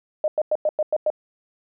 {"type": "tone bursts", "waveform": "sine", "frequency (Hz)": 612, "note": "D#5", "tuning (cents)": -29, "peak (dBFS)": -17, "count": 7, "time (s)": [0.24, 1.102], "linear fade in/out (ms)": 2, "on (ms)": 40, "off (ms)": 97, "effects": []}